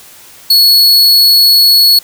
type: tone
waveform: 45% pulse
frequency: 4376 Hz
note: C#8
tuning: 23 cents flat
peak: -3 dBFS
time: 0.5-1.99 s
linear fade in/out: 5 ms
effects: white hiss -37 dBFS RMS until 2.03 s